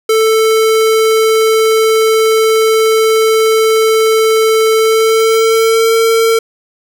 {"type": "tone with pitch glide", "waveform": "square", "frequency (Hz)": [441.7, 452.8], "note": ["A4", "A4"], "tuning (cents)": [7, 50], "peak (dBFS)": -8, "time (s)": [0.09, 6.39], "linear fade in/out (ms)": 5, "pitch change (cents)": 43, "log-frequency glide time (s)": [4.75, 5.95], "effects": []}